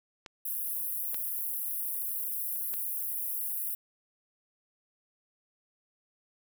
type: clicks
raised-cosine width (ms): 0.2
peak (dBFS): -26 / -22 / -25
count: 3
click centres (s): 0.262 / 1.145 / 2.739
type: high-pass noise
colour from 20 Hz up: pink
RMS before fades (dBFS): -34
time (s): 0.45-3.75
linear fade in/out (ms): 5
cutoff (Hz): 11000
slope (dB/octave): 48
effects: none